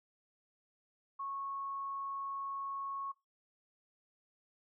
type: tone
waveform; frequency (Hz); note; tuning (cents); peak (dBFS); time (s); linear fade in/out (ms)
sine; 1100; C#6; -14; -38; 1.19-3.12; 10
effects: noise-tail reverb RT60 0.2 s tail -20 dB re dry